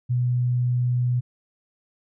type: tone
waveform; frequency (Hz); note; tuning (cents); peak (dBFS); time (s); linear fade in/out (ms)
sine; 123.47; B2; 0; -19; 0.09-1.21; 20
effects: none